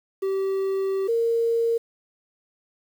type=tone pair in turn; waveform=triangle / sine; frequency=386.6 / 462 Hz; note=G4 / A#4; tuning=-24 / -16 cents; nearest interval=minor third; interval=308 cents; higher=second; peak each=-20 / -19 dBFS; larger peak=second; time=0.22-1.08 / 1.08-1.78 s; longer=first; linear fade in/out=10 ms; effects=8-bit